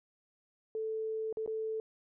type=tone with dropouts; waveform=sine; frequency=440 Hz; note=A4; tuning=in tune; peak=-33 dBFS; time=0.75-1.8 s; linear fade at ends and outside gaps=1 ms; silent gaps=1.327-1.371 / 1.462-1.476 s; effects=none